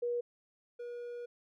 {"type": "tone pair in turn", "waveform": ["sine", "triangle"], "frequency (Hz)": [480.7, 480.7], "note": ["B4", "B4"], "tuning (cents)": [-47, -47], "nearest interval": "unison", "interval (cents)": 0, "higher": "neither", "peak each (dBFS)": [-31, -38], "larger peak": "first", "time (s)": [[0.02, 0.21], [0.79, 1.26]], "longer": "second", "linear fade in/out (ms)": 10, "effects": []}